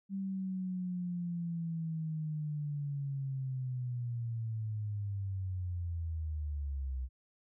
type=linear sweep; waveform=sine; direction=down; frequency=196 to 62.7 Hz; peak=-34 dBFS; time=0.09-7.09 s; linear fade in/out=50 ms; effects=none